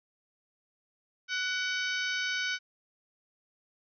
harmonic tone with a mistuned harmonic, 756 Hz, F#5, 37 cents sharp, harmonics 2 / 3 / 4 / 5 / 6 / 7 / 8, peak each -32 / -36 / -38 / -40 / -42 / -43 / -44 dBFS, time 1.28-2.59 s, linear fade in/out 50 ms, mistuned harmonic 2, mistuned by -36 cents, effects none

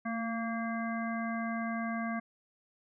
harmonic tone with a mistuned harmonic, 229.6 Hz, A#3, 26 cents flat, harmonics 1 / 3 / 5 / 7 / 9, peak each -34 / -39 / -41 / -42 / -44 dBFS, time 0.05-2.2 s, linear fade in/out 10 ms, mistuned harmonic 1, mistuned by -27 cents, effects none

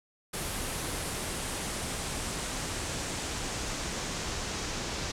pink noise with low-pass filter sweep, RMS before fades -35 dBFS, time 0.33-5.12 s, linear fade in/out 10 ms, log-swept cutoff 11000 to 6300 Hz, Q 1.6, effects none

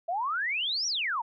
sine exponential two-way sweep, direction up then down, 650 to 5920 to 858 Hz, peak -27 dBFS, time 0.08-1.22 s, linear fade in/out 10 ms, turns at 0.87 s, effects none

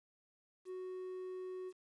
triangle tone with quantisation, 370 Hz, F#4, in tune, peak -40 dBFS, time 0.65-1.73 s, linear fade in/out 50 ms, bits 11, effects resampled to 24000 Hz

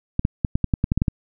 clicks, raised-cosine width 5 ms, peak -6 dBFS, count 11, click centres 0.194 / 0.251 / 0.448 / 0.555 / 0.643 / 0.738 / 0.841 / 0.919 / 0.976 / 1.019 / 1.082 s, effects none

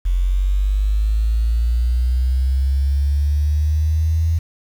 sine linear sweep, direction up, 43.71 to 82.41 Hz, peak -14 dBFS, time 0.05-4.39 s, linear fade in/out 10 ms, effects 7-bit

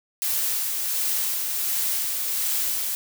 blue noise with tremolo, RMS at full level -24 dBFS, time 0.22-2.95 s, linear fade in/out 0 ms, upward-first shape sine, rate 1.4 Hz, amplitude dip 30%, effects none

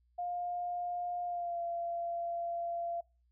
sine tone with pitch glide, 707 to 685.7 Hz, F5 to F5, +21 to -32 cents, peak -34 dBFS, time 0.18-3.01 s, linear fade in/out 10 ms, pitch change -53 cents, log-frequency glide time 1.25-1.6 s, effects noise-tail reverb RT60 0.3 s tail -24 dB re dry + added 60 Hz sine -68 dBFS peak until 3.31 s

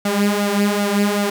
sawtooth tone with flanger, 203.9 Hz, G#3, 32 cents flat, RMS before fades -18 dBFS, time 0.05-1.3 s, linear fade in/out 5 ms, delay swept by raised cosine 1.4 to 4.5 ms, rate 2.6 Hz, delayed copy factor +0.65, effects 7-bit

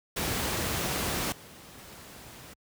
pink noise with level steps, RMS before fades -30 / -49 / -47 dBFS, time 0.16-2.54 s, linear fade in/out 10 ms, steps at 1.32 / 1.78 s, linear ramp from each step 2 ms, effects high-pass 60 Hz 12 dB/octave

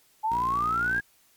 sine exponential sweep, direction up, 854 to 1661.2 Hz, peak -23 dBFS, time 0.23-1.01 s, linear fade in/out 20 ms
10% pulse tone, 58.8 Hz, A#1, 16 cents sharp, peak -28 dBFS, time 0.3-1.01 s, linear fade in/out 20 ms
effects white hiss -62 dBFS RMS until 1.36 s + MP3 96 kbps

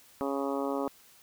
harmonic tone, 138.59 Hz, C#3, in tune, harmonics 2 / 3 / 4 / 5 / 6 / 7 / 8 / 9, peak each -33 / -35 / -35 / -41 / -40 / -42 / -41 / -43 dBFS, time 0.21-0.88 s, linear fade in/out 0 ms, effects white hiss -58 dBFS RMS until 1.22 s

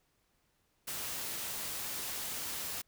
white noise, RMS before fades -39 dBFS, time 0.87-2.82 s, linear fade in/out 10 ms, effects pink hiss -75 dBFS RMS until 2.87 s

